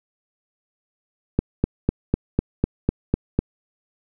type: click train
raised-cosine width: 3 ms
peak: -4 dBFS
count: 9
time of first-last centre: 1.39-3.39 s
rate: 4 Hz
effects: none